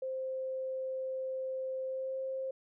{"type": "tone with pitch glide", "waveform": "sine", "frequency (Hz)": [523.3, 528.8], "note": ["C5", "C5"], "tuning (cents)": [0, 18], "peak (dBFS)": -34, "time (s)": [0.02, 2.51], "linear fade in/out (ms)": 5, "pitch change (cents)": 18, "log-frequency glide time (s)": [1.86, 2.18], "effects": []}